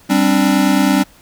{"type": "chord", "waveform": "square", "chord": "G suspended fourth", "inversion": "none", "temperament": "equal with one note detuned", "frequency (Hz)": [196, 264.4, 293.7], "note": ["G3", "C4", "D4"], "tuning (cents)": [0, 18, 0], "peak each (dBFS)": -16, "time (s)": [0.09, 1.04], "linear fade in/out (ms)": 20, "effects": ["pink hiss -47 dBFS RMS until 1.21 s"]}